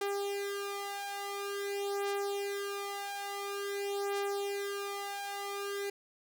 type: beating tone pair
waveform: sawtooth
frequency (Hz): 400.8 / 401.28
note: G4 / G4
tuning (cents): +38 / +41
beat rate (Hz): 0.48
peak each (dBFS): -34 / -33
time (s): 0.01-5.9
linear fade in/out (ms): 5
effects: none